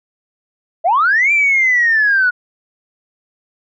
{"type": "linear two-way sweep", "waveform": "sine", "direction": "up then down", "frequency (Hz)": [616, 2376, 1441], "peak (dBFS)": -9, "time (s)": [0.84, 2.31], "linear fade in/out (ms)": 20, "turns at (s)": 1.32, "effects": ["tanh soft clip ceiling -5 dBFS"]}